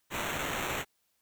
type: noise with sample-and-hold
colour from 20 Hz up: violet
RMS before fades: -34 dBFS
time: 0.1-0.85 s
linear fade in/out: 50 ms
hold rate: 4900 Hz
effects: white hiss -75 dBFS RMS until 1.21 s